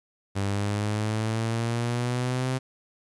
sawtooth exponential sweep, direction up, 98.3 to 130.81 Hz, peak -21 dBFS, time 0.35-2.59 s, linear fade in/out 20 ms, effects resampled to 24000 Hz + 10-bit

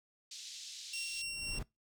pink band-pass noise, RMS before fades -48 dBFS, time 0.31-1.22 s, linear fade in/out 5 ms, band 3500 to 6900 Hz, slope 24 dB/octave
20% pulse tone with tremolo, 2743 Hz, F7, 32 cents flat, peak -33 dBFS, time 0.93-1.59 s, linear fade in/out 5 ms, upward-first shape sine, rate 4 Hz, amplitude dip 25%
brown noise with exponential growth, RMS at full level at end -38 dBFS, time 1.03-1.63 s, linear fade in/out 5 ms, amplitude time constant 130 ms
effects noise-tail reverb RT60 0.2 s tail -23 dB re dry

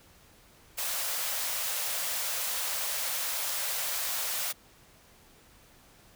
white high-pass noise, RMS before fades -32 dBFS, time 0.77-4.53 s, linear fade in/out 20 ms, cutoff 480 Hz, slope 96 dB/octave, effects pink hiss -58 dBFS RMS until 6.15 s

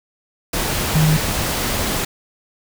sine tone in noise, 155.56 Hz, D#3, in tune, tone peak -12 dBFS, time 0.95-1.17 s, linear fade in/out 5 ms, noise pink, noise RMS -21 dBFS, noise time 0.53-2.05 s, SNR +6 dB, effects none

